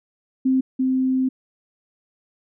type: tone pair in turn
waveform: sine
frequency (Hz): 261.6 / 260.1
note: C4 / C4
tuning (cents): 0 / -10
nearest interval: unison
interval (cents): 10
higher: first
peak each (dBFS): -15 / -17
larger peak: first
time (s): 0.45-0.61 / 0.79-1.29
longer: second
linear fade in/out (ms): 10
effects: none